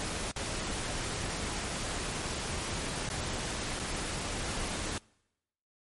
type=noise with dropouts; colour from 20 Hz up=pink; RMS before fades=-35 dBFS; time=0-4.98 s; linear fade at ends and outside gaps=0 ms; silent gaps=0.313-0.362 / 2.222-2.226 / 3.089-3.101 / 3.793-3.798 s; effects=noise-tail reverb RT60 0.9 s tail -25 dB re dry + MP3 48 kbps